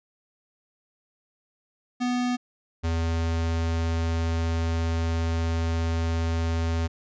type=tone pair in turn; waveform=square; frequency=246.9 / 82.59 Hz; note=B3 / E2; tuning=0 / +4 cents; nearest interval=octave + perfect fifth; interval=1896 cents; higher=first; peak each=-24 dBFS; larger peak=neither; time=2-2.37 / 2.83-6.88 s; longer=second; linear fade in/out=20 ms; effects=resampled to 16000 Hz